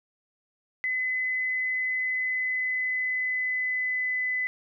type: tone with pitch glide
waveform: sine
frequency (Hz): 2022 to 2009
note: B6 to B6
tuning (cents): +40 to +29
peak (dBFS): -25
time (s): 0.84-4.47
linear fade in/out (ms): 0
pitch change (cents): -11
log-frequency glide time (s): 2.02-4.19
effects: none